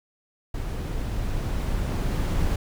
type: noise with level ramp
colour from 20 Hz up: brown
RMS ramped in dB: -30 to -23 dBFS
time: 0.54-2.56 s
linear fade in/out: 5 ms
effects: none